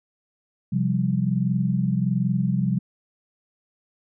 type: chord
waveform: sine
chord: C suspended fourth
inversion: none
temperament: equal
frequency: 130.81 / 174.61 / 196 Hz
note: C3 / F3 / G3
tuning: 0 / 0 / 0 cents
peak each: -24 dBFS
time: 0.72-2.79 s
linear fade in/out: 10 ms
effects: none